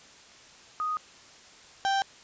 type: tone pair in turn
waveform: sine / 35% pulse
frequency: 1244.5 / 784 Hz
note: D#6 / G5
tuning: 0 / 0 cents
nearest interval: minor sixth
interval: 800 cents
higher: first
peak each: -27 / -22 dBFS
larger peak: second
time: 0.8-0.97 / 1.85-2.02 s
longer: neither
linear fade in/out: 0 ms
effects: white hiss -52 dBFS RMS until 2.23 s + resampled to 16000 Hz